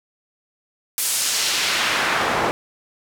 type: noise with band-pass filter sweep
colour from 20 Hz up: pink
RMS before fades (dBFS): -21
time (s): 0.98-2.51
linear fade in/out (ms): 0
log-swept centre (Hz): 11000 to 740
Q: 0.89
effects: none